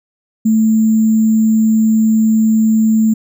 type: tone with sample-and-hold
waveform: sine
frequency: 220 Hz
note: A3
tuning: in tune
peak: -8 dBFS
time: 0.45-3.14 s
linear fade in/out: 10 ms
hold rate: 7350 Hz
effects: none